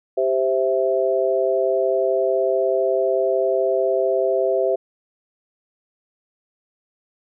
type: chord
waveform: sine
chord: C major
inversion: second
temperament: equal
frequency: 392 / 523.3 / 659.3 Hz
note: G4 / C5 / E5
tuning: 0 / 0 / 0 cents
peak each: -21 dBFS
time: 0.17-4.76 s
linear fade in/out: 10 ms
effects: none